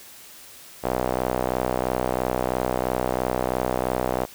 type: tone with band-pass filter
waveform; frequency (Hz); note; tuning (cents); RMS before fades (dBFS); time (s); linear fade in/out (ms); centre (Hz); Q
sawtooth; 63; B1; +35; -25; 0.83-4.26; 20; 650; 1.6
effects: white hiss -45 dBFS RMS until 4.34 s